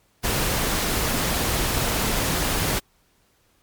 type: noise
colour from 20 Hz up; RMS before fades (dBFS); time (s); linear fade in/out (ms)
pink; -23; 0.23-2.8; 20
effects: pink hiss -63 dBFS RMS until 3.62 s + MP3 96 kbps